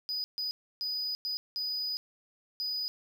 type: tone bursts at uneven times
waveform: triangle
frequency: 4965 Hz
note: D#8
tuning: 5 cents flat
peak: -30 dBFS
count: 6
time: 0.09-0.24 / 0.38-0.51 / 0.81-1.15 / 1.25-1.37 / 1.56-1.97 / 2.6-2.88 s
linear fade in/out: 0 ms
effects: none